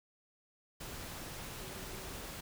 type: tone in noise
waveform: sine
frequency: 377.5 Hz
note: F#4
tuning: 35 cents sharp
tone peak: -55 dBFS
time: 1.6-2.13 s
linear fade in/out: 10 ms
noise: pink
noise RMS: -45 dBFS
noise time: 0.8-2.41 s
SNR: -13 dB
effects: none